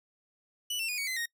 sawtooth tone with pitch steps, 2960 / 2699 / 2460 / 2243 / 2045 / 1864.7 Hz, F#7 / E7 / D#7 / C#7 / C7 / A#6, 0 / +40 / -20 / +20 / -40 / 0 cents, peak -28 dBFS, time 0.7-1.258 s, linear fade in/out 5 ms, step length 93 ms, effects noise-tail reverb RT60 0.1 s tail -23 dB re dry

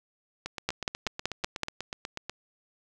two click trains, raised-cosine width 0.2 ms, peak -10 / -17 dBFS, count 6 / 16, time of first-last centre 0.69-1.633 / 0.46-2.296 s, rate 5.3 / 8.17 Hz, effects none

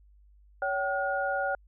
sine tone cluster, 562 / 768 / 1435 Hz, C#5 / G5 / F6, +24 / -36 / +47 cents, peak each -31 dBFS, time 0.62-1.55 s, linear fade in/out 2 ms, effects added 50 Hz sine -55 dBFS peak until 1.67 s

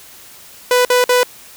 sawtooth tone bursts, 495.8 Hz, B4, 7 cents sharp, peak -6 dBFS, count 3, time 0.71-1.232 s, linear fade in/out 2 ms, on 140 ms, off 51 ms, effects white hiss -40 dBFS RMS until 1.56 s

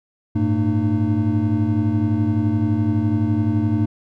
triangle tone cluster, 99.6 / 111.4 / 226.4 / 303.3 Hz, G2 / A2 / A3 / D#4, +28 / +22 / +50 / -44 cents, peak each -20 dBFS, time 0.35-3.86 s, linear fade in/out 10 ms, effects none

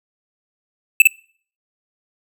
square tone with echo, 2637 Hz, E7, in tune, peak -5 dBFS, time 1-1.02 s, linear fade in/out 2 ms, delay 53 ms, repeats 1, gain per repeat -2 dB, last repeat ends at 1.073 s, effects noise-tail reverb RT60 0.5 s tail -25 dB re dry

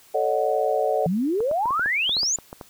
sine chord, D# half-diminished seventh, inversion second, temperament equal with one note detuned, 440 / 554.4 / 615.5 / 740 Hz, A4 / C#5 / D#5 / F#5, 0 / 0 / -19 / 0 cents, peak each -25 dBFS, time 0.14-1.07 s, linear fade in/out 10 ms
sine exponential sweep, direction up, 160 to 7220 Hz, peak -20 dBFS, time 1.06-2.36 s, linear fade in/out 2 ms
clicks, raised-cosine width 1 ms, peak -21 dBFS, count 12, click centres 1.405 / 1.513 / 1.657 / 1.707 / 1.795 / 1.86 / 2.094 / 2.168 / 2.232 / 2.387 / 2.529 / 2.612 s
effects white hiss -53 dBFS RMS until 2.69 s

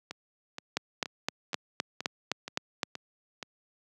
two click trains, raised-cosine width 0.2 ms, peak -20 / -10 dBFS, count 8 / 9, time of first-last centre 0.11-3.428 / 0.77-2.832 s, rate 2.11 / 3.88 Hz, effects high-pass 150 Hz 12 dB/octave

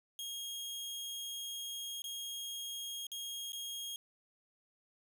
sawtooth tone with dropouts, 3259 Hz, G#7, 33 cents flat, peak -37 dBFS, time 0.19-3.96 s, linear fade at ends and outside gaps 1 ms, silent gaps 2.02-2.041 / 3.068-3.117 / 3.521-3.531 s, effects none

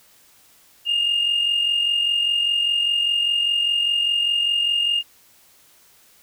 sine tone pair together, 2786 / 2831 Hz, F7 / F7, -5 / +23 cents, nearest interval unison, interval 28 cents, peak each -25 / -17 dBFS, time 0.85-5.03 s, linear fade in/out 50 ms, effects tanh soft clip ceiling -13 dBFS + white hiss -54 dBFS RMS until 6.22 s

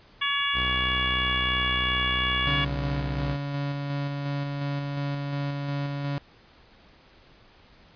harmonic tone, 565 Hz, C#5, 33 cents sharp, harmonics 2 / 3 / 4 / 5 / 6, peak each -30 / -30 / -30 / -30 / -30 dBFS, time 0.21-2.65 s, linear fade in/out 10 ms
sawtooth tone with vibrato, 63 Hz, B1, 35 cents sharp, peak -26 dBFS, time 0.53-3.37 s, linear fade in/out 50 ms, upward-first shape triangle, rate 0.59 Hz, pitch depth 11 cents each way
35% pulse tone with tremolo, 141.8 Hz, C#3, 40 cents sharp, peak -25 dBFS, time 2.47-6.18 s, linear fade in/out 0 ms, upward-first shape square, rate 2.8 Hz, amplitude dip 25%
effects pink hiss -55 dBFS RMS until 7.95 s + resampled to 11025 Hz

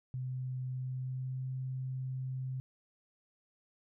sine tone with pitch glide, 128.4 to 130.19 Hz, C3 to C3, -32 to -8 cents, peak -35 dBFS, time 0.14-2.6 s, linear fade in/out 0 ms, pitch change +24 cents, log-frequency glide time 0.8-1.49 s, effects none

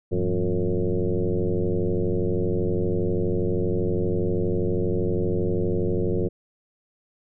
sine tone with frequency modulation, 174.61 Hz, F3, in tune, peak -20 dBFS, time 0.11-6.29 s, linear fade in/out 20 ms, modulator 92.5 Hz, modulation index 3.4, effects none

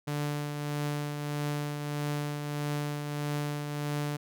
sawtooth tone with tremolo, 146.83 Hz, D3, in tune, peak -25 dBFS, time 0.07-4.17 s, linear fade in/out 10 ms, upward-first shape triangle, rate 1.6 Hz, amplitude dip 45%, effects none

